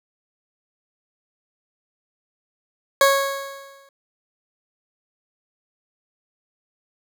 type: tone with exponential decay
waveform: 20% pulse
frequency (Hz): 551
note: C#5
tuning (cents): -11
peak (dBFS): -6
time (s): 3.01-3.89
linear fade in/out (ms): 2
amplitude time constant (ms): 190
effects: none